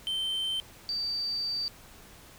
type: tone pair in turn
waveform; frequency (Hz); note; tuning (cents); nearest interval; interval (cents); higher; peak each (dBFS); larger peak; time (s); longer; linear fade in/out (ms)
triangle / sine; 3105 / 4636; G7 / D8; -17 / -23; perfect fifth; 694; second; -27 / -29; first; 0.07-0.6 / 0.89-1.68; second; 0
effects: pink hiss -52 dBFS RMS until 2.38 s